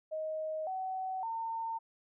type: tone with pitch steps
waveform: sine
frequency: 627 / 754.3 / 907.4 Hz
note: D#5 / F#5 / A#5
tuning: +13 / +33 / -47 cents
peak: -34 dBFS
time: 0.11-1.79 s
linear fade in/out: 20 ms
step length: 560 ms
effects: none